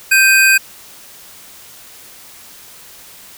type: tone pair together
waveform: square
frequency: 1568 / 2496 Hz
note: G6 / D#7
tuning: 0 / +5 cents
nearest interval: minor sixth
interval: 805 cents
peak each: -11 dBFS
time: 0.11-0.58 s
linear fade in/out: 10 ms
effects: white hiss -39 dBFS RMS until 3.37 s